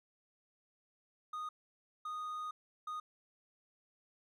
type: tone bursts at uneven times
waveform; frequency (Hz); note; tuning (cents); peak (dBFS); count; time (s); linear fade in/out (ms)
triangle; 1238; D#6; -9; -37; 3; 1.33-1.49 / 2.05-2.51 / 2.87-3; 5
effects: none